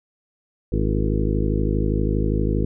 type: harmonic tone with a mistuned harmonic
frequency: 52.5 Hz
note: G#1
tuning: 19 cents sharp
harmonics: 1 / 2 / 3 / 4 / 5 / 6 / 7 / 8 / 9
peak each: -22 / -25 / -27 / -28 / -29 / -30 / -30 / -31 / -32 dBFS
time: 0.72-2.65 s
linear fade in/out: 5 ms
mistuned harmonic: 7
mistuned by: -63 cents
effects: none